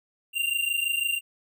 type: tone pair together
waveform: square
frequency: 2768 / 2794 Hz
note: F7 / F7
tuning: -16 / 0 cents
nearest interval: unison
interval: 16 cents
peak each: -28 dBFS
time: 0.33-1.21 s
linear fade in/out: 50 ms
effects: none